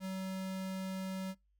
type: tone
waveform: square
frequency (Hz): 189.4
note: F#3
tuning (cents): +41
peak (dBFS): -38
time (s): 0-1.35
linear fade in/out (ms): 50
effects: noise-tail reverb RT60 0.2 s tail -24 dB re dry + added 50 Hz sine -70 dBFS peak until 1.59 s